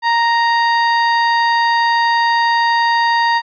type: tone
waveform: 30% pulse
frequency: 932.3 Hz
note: A#5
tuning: in tune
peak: -9 dBFS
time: 0.02-3.42 s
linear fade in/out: 50 ms
effects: resampled to 11025 Hz